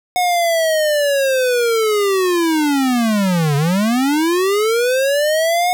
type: linear two-way sweep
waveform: square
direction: down then up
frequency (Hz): 730 to 138.59 to 730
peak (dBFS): -14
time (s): 0.16-5.73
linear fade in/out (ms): 0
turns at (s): 3.56
effects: none